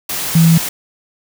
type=tone in noise; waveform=sine; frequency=164.81 Hz; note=E3; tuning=in tune; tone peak=-6 dBFS; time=0.35-0.58 s; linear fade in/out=5 ms; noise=white; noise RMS=-21 dBFS; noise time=0.09-0.69 s; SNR=+12 dB; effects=none